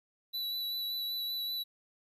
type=tone with vibrato; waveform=square; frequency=3951 Hz; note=B7; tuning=in tune; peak=-34 dBFS; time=0.33-1.64 s; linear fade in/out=20 ms; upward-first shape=sine; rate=5.2 Hz; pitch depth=15 cents each way; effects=12-bit